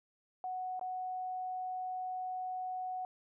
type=tone with dropouts; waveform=sine; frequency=740 Hz; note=F#5; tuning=in tune; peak=-36 dBFS; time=0.44-3.05 s; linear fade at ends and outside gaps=1 ms; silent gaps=0.795-0.812 s; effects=none